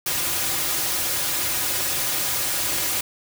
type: noise with comb filter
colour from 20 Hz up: white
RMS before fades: -24 dBFS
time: 0.06-3.01 s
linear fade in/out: 5 ms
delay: 4.5 ms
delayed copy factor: -0.7
effects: none